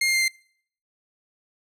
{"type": "tone with pitch steps", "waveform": "sawtooth", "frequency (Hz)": [2128, 2115, 2101, 2088], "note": ["C7", "C7", "C7", "C7"], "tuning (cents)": [29, 18, 7, -4], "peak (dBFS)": -16, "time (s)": [0.01, 0.282], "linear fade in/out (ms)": 5, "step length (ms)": 68, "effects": ["noise-tail reverb RT60 0.6 s tail -25 dB re dry", "low-pass 12000 Hz 12 dB/octave"]}